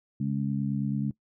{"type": "harmonic tone", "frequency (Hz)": 69.3, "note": "C#2", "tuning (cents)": 0, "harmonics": [2, 3, 4], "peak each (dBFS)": [-29, -29, -35], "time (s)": [0.2, 1.11], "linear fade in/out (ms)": 5, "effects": ["noise-tail reverb RT60 0.1 s tail -20 dB re dry"]}